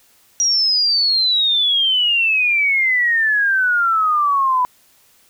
sine exponential sweep, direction down, 5770 to 987.8 Hz, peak -13 dBFS, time 0.4-4.65 s, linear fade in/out 0 ms, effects white hiss -54 dBFS RMS until 5.29 s

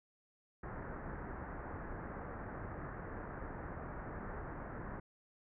pink low-pass noise, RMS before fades -45 dBFS, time 0.63-5 s, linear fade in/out 5 ms, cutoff 1800 Hz, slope 48 dB/octave, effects none

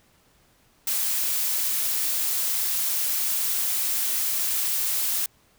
blue noise, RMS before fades -25 dBFS, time 0.87-5.26 s, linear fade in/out 2 ms, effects pink hiss -61 dBFS RMS until 5.58 s

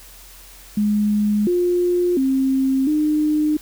sine tone with pitch steps, 208.9 / 354.4 / 266.3 / 303.7 Hz, G#3 / F4 / C4 / D#4, +10 / +25 / +31 / -42 cents, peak -15 dBFS, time 0.77-3.57 s, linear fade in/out 5 ms, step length 700 ms, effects added 44 Hz sine -45 dBFS peak until 3.61 s + white hiss -44 dBFS RMS until 3.61 s

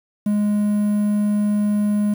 triangle tone with quantisation, 207.7 Hz, G#3, in tune, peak -14 dBFS, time 0.26-2.14 s, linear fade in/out 5 ms, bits 7, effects none

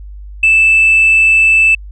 sine tone, 2637 Hz, E7, in tune, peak -4 dBFS, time 0.43-1.75 s, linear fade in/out 5 ms, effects tanh soft clip ceiling -2 dBFS + added 50 Hz sine -27 dBFS peak until 1.91 s

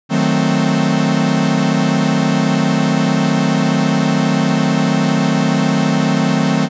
45% pulse chord, D# diminished seventh, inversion none, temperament equal, 155.56 / 185 / 220 / 261.6 Hz, D#3 / F#3 / A3 / C4, 0 / 0 / 0 / 0 cents, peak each -18 dBFS, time 0.09-6.69 s, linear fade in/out 50 ms, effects resampled to 16000 Hz

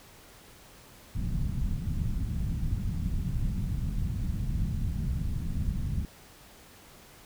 pink low-pass noise, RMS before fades -30 dBFS, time 1.15-6.05 s, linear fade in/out 2 ms, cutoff 190 Hz, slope 24 dB/octave, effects pink hiss -53 dBFS RMS until 7.25 s

